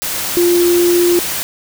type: tone in noise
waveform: sine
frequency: 349.2 Hz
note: F4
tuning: in tune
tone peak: -9 dBFS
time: 0.37-1.19 s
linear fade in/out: 0 ms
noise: white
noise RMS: -20 dBFS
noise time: 0.02-1.43 s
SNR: +8 dB
effects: none